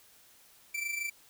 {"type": "tone with amplitude modulation", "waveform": "45% pulse", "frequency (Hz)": 2337, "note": "D7", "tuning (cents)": -9, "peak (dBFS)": -30, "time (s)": [0.74, 1.1], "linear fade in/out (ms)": 10, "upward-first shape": "sine", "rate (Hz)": 26.1, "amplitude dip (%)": 60, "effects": ["white hiss -60 dBFS RMS until 1.29 s"]}